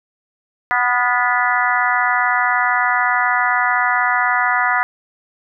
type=harmonic tone with a mistuned harmonic; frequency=246.9 Hz; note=B3; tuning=in tune; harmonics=3 / 4 / 5 / 6 / 7 / 8; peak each=-21 / -21 / -21 / -21 / -21 / -21 dBFS; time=0.71-4.83 s; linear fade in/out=0 ms; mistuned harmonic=6; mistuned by=-42 cents; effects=none